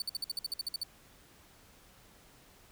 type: tone bursts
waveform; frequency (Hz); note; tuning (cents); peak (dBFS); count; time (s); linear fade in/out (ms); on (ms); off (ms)
40% pulse; 4524; C#8; +34; -31; 12; 0-0.834; 2; 20; 54
effects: pink hiss -60 dBFS RMS until 2.71 s